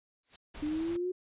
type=noise with exponential growth; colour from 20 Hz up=white; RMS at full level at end=-47 dBFS; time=0.23-0.36 s; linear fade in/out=5 ms; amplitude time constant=28 ms
type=noise; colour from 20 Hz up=pink; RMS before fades=-46 dBFS; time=0.54-0.97 s; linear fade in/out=10 ms
type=linear sweep; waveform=sine; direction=up; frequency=295 to 370 Hz; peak=-30 dBFS; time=0.62-1.12 s; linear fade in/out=10 ms
effects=resampled to 8000 Hz